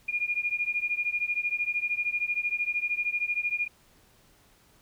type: beating tone pair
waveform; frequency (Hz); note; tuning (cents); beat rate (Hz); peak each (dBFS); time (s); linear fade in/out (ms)
sine; 2422 / 2435; D#7 / D#7; -47 / -38; 13; -29 / -30; 0.08-3.68; 10
effects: pink hiss -61 dBFS RMS until 4.81 s